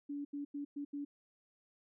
sine tone bursts at uneven times, 286.7 Hz, D4, 42 cents flat, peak -38 dBFS, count 5, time 0.09-0.25 / 0.33-0.45 / 0.54-0.65 / 0.76-0.85 / 0.93-1.05 s, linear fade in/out 10 ms, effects none

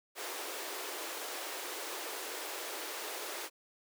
pink high-pass noise, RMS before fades -41 dBFS, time 0.15-3.5 s, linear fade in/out 50 ms, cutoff 330 Hz, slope 48 dB/octave, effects none

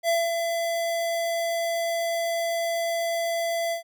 square tone with ADSR envelope, 673 Hz, E5, 36 cents sharp, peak -20 dBFS, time 0.03-3.83 s, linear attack 57 ms, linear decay 210 ms, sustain -5 dB, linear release 110 ms, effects none

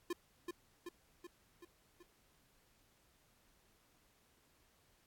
square tone with echo, 349.2 Hz, F4, in tune, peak -37 dBFS, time 0.1-0.13 s, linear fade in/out 5 ms, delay 380 ms, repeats 5, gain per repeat -4 dB, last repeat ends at 2.03 s, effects pink hiss -72 dBFS RMS until 5.06 s + AAC 64 kbps

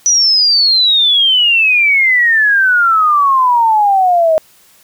sine exponential sweep, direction down, 5940 to 622.3 Hz, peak -7 dBFS, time 0.06-4.38 s, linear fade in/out 0 ms, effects white hiss -47 dBFS RMS until 4.83 s

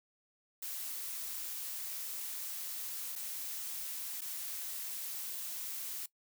blue noise with dropouts, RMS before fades -41 dBFS, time 0.62-6.06 s, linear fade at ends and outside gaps 5 ms, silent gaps 3.155-3.159 / 4.209-4.216 s, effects noise-tail reverb RT60 0.1 s tail -20 dB re dry

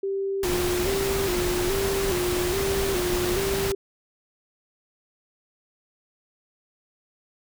sine tone with vibrato, 373.8 Hz, F#4, 18 cents sharp, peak -24 dBFS, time 0.03-3.75 s, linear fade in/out 5 ms, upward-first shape square, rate 1.2 Hz, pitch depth 80 cents each way
pink noise, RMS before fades -28 dBFS, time 0.43-3.72 s, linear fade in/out 2 ms
effects none

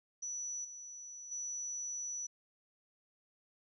sine tone with level steps, 5920 Hz, F#8, in tune, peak -38 / -46 / -38 dBFS, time 0.22-2.27 s, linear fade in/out 10 ms, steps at 0.64 / 1.31 s, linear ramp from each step 10 ms, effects none

